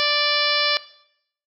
harmonic tone with a mistuned harmonic, 587.3 Hz, D5, in tune, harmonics 1 / 2 / 3 / 4 / 5 / 6 / 7 / 8 / 9, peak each -27 / -27 / -27 / -27 / -27 / -27 / -27 / -27 / -27 dBFS, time 0-0.77 s, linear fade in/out 0 ms, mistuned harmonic 6, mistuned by -25 cents, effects noise-tail reverb RT60 0.7 s tail -17 dB re dry

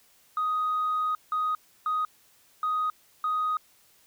sine tone bursts at uneven times, 1249 Hz, D#6, 6 cents sharp, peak -23 dBFS, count 5, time 0.37-1.15 / 1.32-1.55 / 1.86-2.05 / 2.63-2.9 / 3.24-3.57 s, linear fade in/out 2 ms, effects tanh soft clip ceiling -21 dBFS + white hiss -61 dBFS RMS until 4.06 s

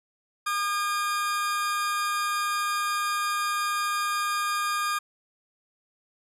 40% pulse tone pair together, 1213.6 / 1620 Hz, D#6 / G#6, -44 / -43 cents, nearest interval perfect fourth, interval 501 cents, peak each -25 / -32 dBFS, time 0.46-4.99 s, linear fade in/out 10 ms, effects resampled to 32000 Hz

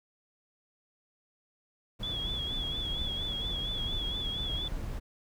brown noise, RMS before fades -37 dBFS, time 1.99-5 s, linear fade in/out 20 ms
sine tone with vibrato, 3384 Hz, G#7, 32 cents sharp, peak -33 dBFS, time 2.03-4.68 s, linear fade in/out 2 ms, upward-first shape sine, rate 4.3 Hz, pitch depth 56 cents each way
effects none

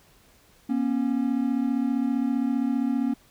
triangle tone pair together, 239 / 274.2 Hz, A#3 / C#4, +43 / -19 cents, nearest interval major second, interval 238 cents, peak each -23 dBFS, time 0.69-3.14 s, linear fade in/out 10 ms, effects pink hiss -58 dBFS RMS until 3.3 s

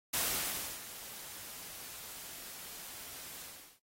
white noise with ADSR envelope, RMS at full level -32 dBFS, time 0.13-3.8 s, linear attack 9 ms, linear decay 660 ms, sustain -15 dB, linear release 390 ms, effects AAC 48 kbps

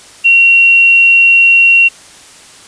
sine tone, 2740 Hz, F7, 34 cents flat, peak -3 dBFS, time 0.24-1.89 s, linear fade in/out 20 ms, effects white hiss -37 dBFS RMS until 2.67 s + resampled to 22050 Hz

